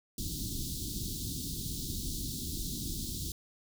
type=band-stop noise; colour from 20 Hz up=pink; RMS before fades=-37 dBFS; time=0.18-3.32 s; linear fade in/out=2 ms; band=340 to 3600 Hz; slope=48 dB/octave; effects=none